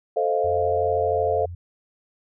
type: chord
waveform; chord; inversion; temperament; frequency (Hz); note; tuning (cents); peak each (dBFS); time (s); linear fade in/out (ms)
sine; F dominant seventh; first; equal with one note detuned; 440 / 523.3 / 622.3 / 695.2; A4 / C5 / Eb5 / F5; 0 / 0 / 0 / -8; -24 / -25 / -27 / -24; 0.16-1.46; 10
type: tone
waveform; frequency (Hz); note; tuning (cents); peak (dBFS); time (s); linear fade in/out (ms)
sine; 87.31; F2; 0; -32; 0.44-1.55; 5
effects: none